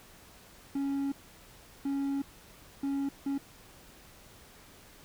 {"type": "tone bursts at uneven times", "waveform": "triangle", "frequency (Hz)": 277.2, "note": "C#4", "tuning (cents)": 0, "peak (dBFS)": -27, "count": 4, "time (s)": [[0.75, 1.12], [1.85, 2.22], [2.83, 3.09], [3.26, 3.38]], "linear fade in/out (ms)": 5, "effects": ["pink hiss -55 dBFS RMS until 5.04 s"]}